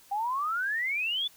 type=exponential sweep; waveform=sine; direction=up; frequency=784 to 3532 Hz; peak=-27 dBFS; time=0.11-1.28 s; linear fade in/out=10 ms; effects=white hiss -57 dBFS RMS until 1.36 s